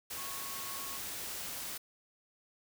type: tone in noise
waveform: sine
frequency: 1100 Hz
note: C#6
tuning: 14 cents flat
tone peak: -47 dBFS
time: 0.17-0.98 s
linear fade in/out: 10 ms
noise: white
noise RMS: -41 dBFS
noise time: 0.1-1.78 s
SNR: -9 dB
effects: none